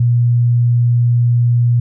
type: tone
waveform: sine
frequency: 120 Hz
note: B2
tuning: 49 cents flat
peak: -9 dBFS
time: 0-1.8 s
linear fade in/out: 5 ms
effects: none